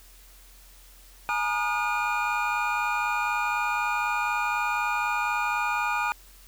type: tone cluster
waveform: triangle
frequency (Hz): 843 / 947 / 1224 / 1436 / 2435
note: G#5 / A#5 / D#6 / F6 / D#7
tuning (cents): +26 / +27 / -29 / +48 / -38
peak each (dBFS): -29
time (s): 1.29-6.12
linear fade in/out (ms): 0
effects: added 43 Hz sine -51 dBFS peak until 6.47 s + white hiss -54 dBFS RMS until 6.47 s